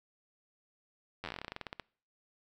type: slowing click train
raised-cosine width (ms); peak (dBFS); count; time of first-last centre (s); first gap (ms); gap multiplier
0.3; -23; 19; 1.24-1.797; 10; 1.12
effects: noise-tail reverb RT60 0.5 s tail -26 dB re dry